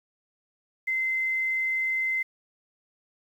sine tone with quantisation, 2067 Hz, C7, 22 cents flat, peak -24 dBFS, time 0.87-2.23 s, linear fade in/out 10 ms, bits 9, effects none

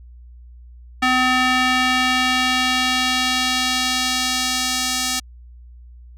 square tone with band-pass filter sweep, 255.1 Hz, C4, 44 cents flat, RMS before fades -19 dBFS, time 1.02-5.2 s, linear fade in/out 10 ms, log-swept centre 1900 to 6200 Hz, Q 1, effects added 60 Hz sine -39 dBFS peak until 6.17 s

